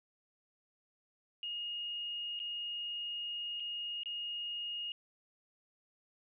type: tone with dropouts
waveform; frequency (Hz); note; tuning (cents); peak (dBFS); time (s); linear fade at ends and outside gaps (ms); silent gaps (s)
sine; 2859; F7; +40; -37; 1.43-4.92; 1; 2.392-2.4 / 3.599-3.603 / 4.034-4.058
effects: none